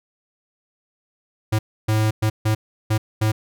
square tone bursts at uneven times, 108.6 Hz, A2, 22 cents flat, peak -17 dBFS, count 6, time 1.52-1.59 / 1.88-2.11 / 2.22-2.3 / 2.45-2.55 / 2.9-2.98 / 3.21-3.32 s, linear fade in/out 10 ms, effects none

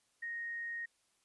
sine tone, 1864.7 Hz, A#6, in tune, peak -38 dBFS, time 0.22-0.86 s, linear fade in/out 10 ms, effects white hiss -75 dBFS RMS until 1.24 s + resampled to 24000 Hz

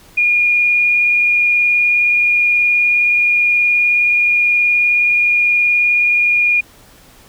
sine tone with vibrato, 2431 Hz, D#7, 41 cents flat, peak -10 dBFS, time 0.17-6.61 s, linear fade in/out 10 ms, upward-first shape sine, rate 19 Hz, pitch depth 11 cents each way, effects pink hiss -45 dBFS RMS until 7.28 s

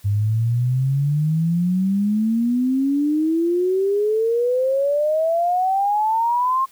sine exponential sweep, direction up, 99.4 to 1076 Hz, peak -16 dBFS, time 0.04-6.66 s, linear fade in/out 20 ms, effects white hiss -52 dBFS RMS until 6.71 s

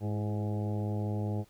harmonic tone with a mistuned harmonic, 104.7 Hz, G#2, 15 cents sharp, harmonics 1 / 2 / 3 / 4 / 5 / 6 / 7 / 8, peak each -31 / -37 / -41 / -43 / -45 / -47 / -48 / -49 dBFS, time 0-1.45 s, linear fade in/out 50 ms, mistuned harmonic 3, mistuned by +44 cents, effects pink hiss -64 dBFS RMS until 1.49 s

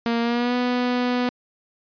sawtooth tone with pitch glide, 233.1 to 247 Hz, A#3 to B3, 0 to 0 cents, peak -16 dBFS, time 0.06-1.29 s, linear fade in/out 0 ms, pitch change +100 cents, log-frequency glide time 0.21-0.55 s, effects resampled to 11025 Hz

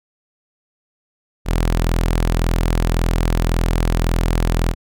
sawtooth tone, 41.83 Hz, E1, 26 cents sharp, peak -11 dBFS, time 1.45-4.75 s, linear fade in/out 50 ms, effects none

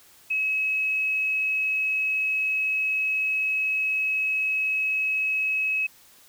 sine tone, 2566 Hz, E7, 47 cents flat, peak -22 dBFS, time 0.3-5.87 s, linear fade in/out 10 ms, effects white hiss -54 dBFS RMS until 6.28 s

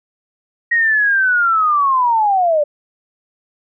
sine linear sweep, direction down, 1895 to 573 Hz, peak -11 dBFS, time 0.71-2.64 s, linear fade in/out 10 ms, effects none

